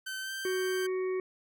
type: tone with pitch glide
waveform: sawtooth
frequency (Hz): 1537 to 1563.9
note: G6 to G6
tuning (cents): -35 to -5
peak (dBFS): -32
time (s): 0.06-0.87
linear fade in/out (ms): 10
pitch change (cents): +30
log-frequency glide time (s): 0.21-0.32
type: harmonic tone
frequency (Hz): 372.2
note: F#4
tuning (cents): +10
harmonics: 1 / 3 / 5 / 6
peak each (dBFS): -29 / -45 / -49 / -47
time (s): 0.45-1.2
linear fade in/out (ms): 2
effects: none